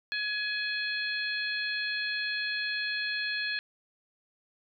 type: harmonic tone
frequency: 842 Hz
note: G#5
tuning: 24 cents sharp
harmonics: 2 / 3 / 4 / 5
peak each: -32 / -36 / -39 / -36 dBFS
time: 0.12-3.59 s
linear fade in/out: 0 ms
effects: none